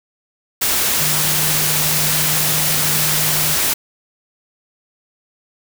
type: tone in noise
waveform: sine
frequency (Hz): 153.3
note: D#3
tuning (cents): -25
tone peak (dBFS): -25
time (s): 0.99-3.55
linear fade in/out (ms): 10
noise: white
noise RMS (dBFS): -17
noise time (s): 0.61-3.74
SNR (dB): -11
effects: none